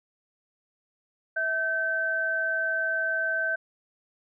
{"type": "tone pair together", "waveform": "sine", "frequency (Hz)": [650, 1543.3], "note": ["E5", "G6"], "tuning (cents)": [-24, -27], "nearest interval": "octave + minor third", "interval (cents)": 1497, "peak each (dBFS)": [-32, -25], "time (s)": [1.36, 3.56], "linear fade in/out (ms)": 10, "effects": []}